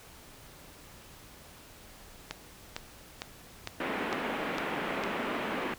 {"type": "click train", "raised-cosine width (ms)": 0.2, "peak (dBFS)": -17, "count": 7, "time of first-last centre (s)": [2.31, 5.037], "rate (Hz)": 2.2}
{"type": "band-pass noise", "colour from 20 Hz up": "pink", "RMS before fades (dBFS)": -34, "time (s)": [3.8, 5.74], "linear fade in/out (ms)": 2, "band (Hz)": [210, 2700], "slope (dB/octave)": 24}
{"effects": ["pink hiss -52 dBFS RMS until 5.78 s"]}